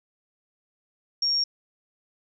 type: tone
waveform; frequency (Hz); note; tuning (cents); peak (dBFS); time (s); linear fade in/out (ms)
sine; 5550; F8; -12; -21; 1.22-1.44; 5
effects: none